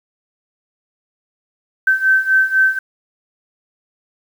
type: beating tone pair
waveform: sine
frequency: 1542 / 1546 Hz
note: G6 / G6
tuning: -29 / -24 cents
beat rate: 4 Hz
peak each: -16 / -13 dBFS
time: 1.87-2.79 s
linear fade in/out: 5 ms
effects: 7-bit